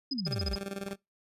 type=exponential sweep; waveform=sine; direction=down; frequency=293.2 to 51.91 Hz; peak=-32 dBFS; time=0.11-0.56 s; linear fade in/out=10 ms
type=tone bursts; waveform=sine; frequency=5020 Hz; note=D#8; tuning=15 cents sharp; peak=-31 dBFS; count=7; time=0.11-0.556 s; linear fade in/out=5 ms; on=26 ms; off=44 ms
type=tone with tremolo; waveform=20% pulse; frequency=197 Hz; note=G3; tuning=9 cents sharp; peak=-29 dBFS; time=0.26-0.96 s; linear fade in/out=10 ms; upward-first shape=square; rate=20 Hz; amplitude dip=75%
effects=noise-tail reverb RT60 0.2 s tail -24 dB re dry + resampled to 32000 Hz